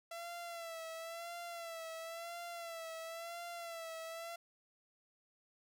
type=tone with vibrato; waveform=sawtooth; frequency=670 Hz; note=E5; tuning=28 cents sharp; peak=-40 dBFS; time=0.11-4.36 s; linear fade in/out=5 ms; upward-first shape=sine; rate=0.97 Hz; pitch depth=53 cents each way; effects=none